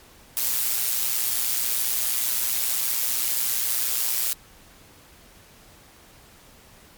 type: noise with amplitude modulation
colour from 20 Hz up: blue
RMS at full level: -21 dBFS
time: 0.37-4.33 s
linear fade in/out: 0 ms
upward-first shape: sine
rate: 120 Hz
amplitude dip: 65%
effects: pink hiss -51 dBFS RMS until 6.97 s + MP3 96 kbps